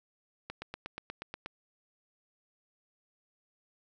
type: click train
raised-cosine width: 0.3 ms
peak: -23 dBFS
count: 9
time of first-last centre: 0.5-1.46 s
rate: 8.33 Hz
effects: none